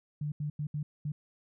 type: tone bursts at uneven times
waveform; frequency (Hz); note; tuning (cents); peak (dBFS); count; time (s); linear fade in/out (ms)
sine; 148.5; D3; +20; -31; 5; 0.21-0.32 / 0.4-0.5 / 0.59-0.67 / 0.74-0.83 / 1.05-1.12; 5
effects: none